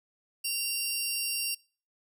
15% pulse tone pair together, 2769 / 4657 Hz, F7 / D8, -15 / -15 cents, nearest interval major sixth, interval 900 cents, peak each -24 / -27 dBFS, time 0.44-1.55 s, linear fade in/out 10 ms, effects noise-tail reverb RT60 0.4 s tail -25 dB re dry

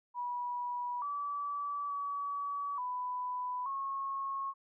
sine tone with pitch steps, 975 / 1152 / 1139 / 995 / 1092 Hz, B5 / D6 / C#6 / B5 / C#6, -23 / -34 / +47 / +13 / -26 cents, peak -34 dBFS, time 0.14-4.54 s, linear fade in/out 50 ms, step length 880 ms, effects none

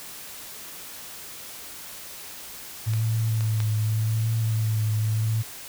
sine tone with vibrato, 110 Hz, A2, in tune, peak -21 dBFS, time 2.86-5.43 s, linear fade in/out 20 ms, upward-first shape triangle, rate 0.85 Hz, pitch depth 39 cents each way
clicks, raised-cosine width 0.2 ms, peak -18 / -19 / -17 dBFS, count 3, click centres 2.936 / 3.408 / 3.603 s
effects white hiss -40 dBFS RMS until 5.68 s

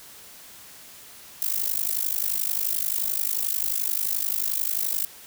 violet noise with amplitude modulation, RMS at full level -22 dBFS, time 1.42-5.05 s, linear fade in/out 0 ms, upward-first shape sine, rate 51.4 Hz, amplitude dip 95%, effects white hiss -46 dBFS RMS until 5.26 s

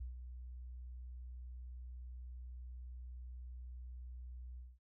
sine tone with ADSR envelope, 61.74 Hz, B1, in tune, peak -40 dBFS, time 0-4.79 s, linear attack 10 ms, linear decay 130 ms, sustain -6 dB, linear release 210 ms, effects none

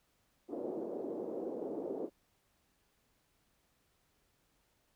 pink band-pass noise, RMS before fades -40 dBFS, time 0.48-2.1 s, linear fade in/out 50 ms, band 300 to 530 Hz, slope 24 dB/octave, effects pink hiss -75 dBFS RMS until 4.95 s

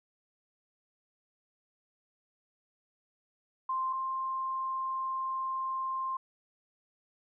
sine tone pair in turn, 1046.5 / 1053.8 Hz, C6 / C6, 0 / +12 cents, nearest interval unison, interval 12 cents, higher second, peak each -29 / -31 dBFS, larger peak first, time 3.69-3.93 / 3.93-6.17 s, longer second, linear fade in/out 5 ms, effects none

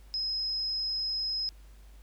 sine tone, 5110 Hz, D#8, 45 cents sharp, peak -29 dBFS, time 0.14-1.49 s, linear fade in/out 0 ms, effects added 50 Hz sine -49 dBFS peak until 2.02 s + pink hiss -63 dBFS RMS until 2.02 s

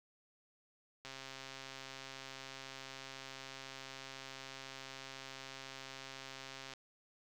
click train, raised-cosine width 0.2 ms, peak -30 dBFS, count 763, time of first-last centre 1.05-6.737 s, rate 134 Hz, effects 10-bit

